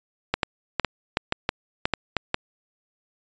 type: clicks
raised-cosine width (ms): 0.3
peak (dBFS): -5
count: 11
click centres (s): 0.34 / 0.432 / 0.797 / 0.847 / 1.171 / 1.324 / 1.491 / 1.855 / 1.937 / 2.167 / 2.344
effects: resampled to 16000 Hz